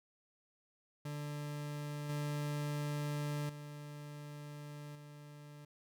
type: tone with level steps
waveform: 40% pulse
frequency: 147.1 Hz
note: D3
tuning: 3 cents sharp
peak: -39 / -35 / -45 / -50 dBFS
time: 1.05-5.65 s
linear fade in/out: 5 ms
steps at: 2.09 / 3.49 / 4.95 s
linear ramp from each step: 5 ms
effects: none